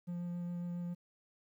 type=tone with vibrato; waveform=triangle; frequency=174.61 Hz; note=F3; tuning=in tune; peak=-35 dBFS; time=0.07-0.95 s; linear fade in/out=20 ms; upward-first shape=sine; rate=7.3 Hz; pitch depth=9 cents each way; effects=12-bit